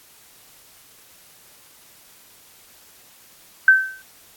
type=tone with exponential decay; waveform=sine; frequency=1544 Hz; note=G6; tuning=27 cents flat; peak=-5 dBFS; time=3.68-4.02 s; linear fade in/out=2 ms; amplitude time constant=73 ms; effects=white hiss -50 dBFS RMS until 4.36 s + AAC 64 kbps